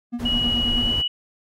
triangle tone with tremolo, 239.3 Hz, A#3, 46 cents sharp, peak -21 dBFS, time 0.12-0.92 s, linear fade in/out 20 ms, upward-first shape sine, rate 9.3 Hz, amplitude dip 80%
brown noise, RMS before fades -28 dBFS, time 0.19-1.02 s, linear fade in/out 10 ms
sine tone with pitch glide, 2911 to 2940 Hz, F#7 to F#7, -29 to -12 cents, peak -20 dBFS, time 0.25-1.08 s, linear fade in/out 10 ms, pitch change +17 cents, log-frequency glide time 0.73-0.89 s
effects AAC 48 kbps

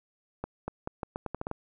accelerating click train, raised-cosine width 1 ms, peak -19 dBFS, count 10, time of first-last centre 0.44-1.514 s, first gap 240 ms, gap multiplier 0.81, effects none

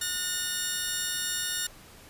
10% pulse tone cluster, 1449 / 1812 / 3704 Hz, F#6 / A#6 / A#7, -37 / -50 / -12 cents, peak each -25 dBFS, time 0.01-1.67 s, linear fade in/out 5 ms, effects pink hiss -51 dBFS RMS until 2.09 s + resampled to 32000 Hz

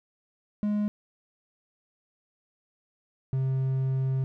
triangle tone pair in turn, 208.3 / 132.44 Hz, G#3 / C3, +5 / +21 cents, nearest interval minor sixth, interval 784 cents, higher first, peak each -22 dBFS, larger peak neither, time 0.63-0.88 / 3.33-4.24 s, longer second, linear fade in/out 0 ms, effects none

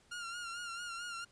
sawtooth tone with vibrato, 1400 Hz, F6, 4 cents sharp, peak -37 dBFS, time 0.11-1.25 s, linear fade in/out 10 ms, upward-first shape sine, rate 4.5 Hz, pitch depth 49 cents each way, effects pink hiss -67 dBFS RMS until 1.31 s + resampled to 22050 Hz

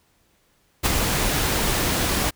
pink noise with ADSR envelope, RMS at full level -17 dBFS, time 0.83-2.31 s, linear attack 28 ms, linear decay 16 ms, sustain -5 dB, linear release 21 ms, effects pink hiss -63 dBFS RMS until 2.35 s

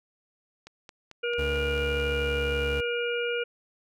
click train, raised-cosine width 0.2 ms, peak -27 dBFS, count 7, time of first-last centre 0.67-2 s, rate 4.51 Hz
harmonic tone, 476.6 Hz, A#4, 38 cents sharp, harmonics 1 / 3 / 5 / 6, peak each -28 / -33 / -35 / -36 dBFS, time 1.23-3.44 s, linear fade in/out 10 ms
40% pulse tone with pitch glide, 73.1 to 72.18 Hz, D2 to D2, -7 to -29 cents, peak -29 dBFS, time 1.38-2.81 s, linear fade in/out 10 ms, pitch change -22 cents, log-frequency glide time 1.79-2.48 s
effects none

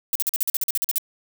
violet noise bursts, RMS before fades -22 dBFS, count 13, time 0.13-0.982 s, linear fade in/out 0 ms, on 24 ms, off 45 ms, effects none

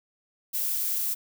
violet noise, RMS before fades -28 dBFS, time 0.53-1.15 s, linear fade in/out 20 ms, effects none

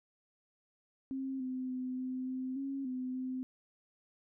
sine tone with pitch steps, 266.6 / 257 / 255 / 256.8 / 258.4 / 273.3 / 255 / 257.4 Hz, C4 / C4 / C4 / C4 / C4 / C#4 / C4 / C4, +33 / -31 / -44 / -32 / -21 / -24 / -44 / -28 cents, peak -35 dBFS, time 1.11-3.43 s, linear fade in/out 0 ms, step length 290 ms, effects none

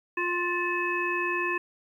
harmonic tone with a mistuned harmonic, 351.5 Hz, F4, 11 cents sharp, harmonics 1 / 3 / 5 / 7, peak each -31 / -31 / -31 / -31 dBFS, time 0.17-1.58 s, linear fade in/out 5 ms, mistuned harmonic 7, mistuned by +79 cents, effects 10-bit

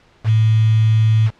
sine tone with quantisation, 110 Hz, A2, in tune, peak -10 dBFS, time 0.24-1.31 s, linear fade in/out 50 ms, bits 5, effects pink hiss -52 dBFS RMS until 1.39 s + low-pass 4000 Hz 12 dB/octave

